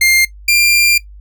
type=tone pair in turn; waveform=sawtooth; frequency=2110 / 2385 Hz; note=C7 / D7; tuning=+14 / +26 cents; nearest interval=major second; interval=212 cents; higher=second; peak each=-5 dBFS; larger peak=neither; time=0.01-0.25 / 0.48-0.98 s; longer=second; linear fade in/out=5 ms; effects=noise-tail reverb RT60 0.1 s tail -18 dB re dry + added 50 Hz sine -33 dBFS peak until 1.2 s